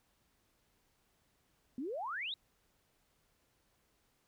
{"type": "exponential sweep", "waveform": "sine", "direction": "up", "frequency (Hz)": [236.7, 3951], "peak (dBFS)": -37, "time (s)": [1.78, 2.34], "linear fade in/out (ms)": 2, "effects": ["pink hiss -75 dBFS RMS until 4.27 s"]}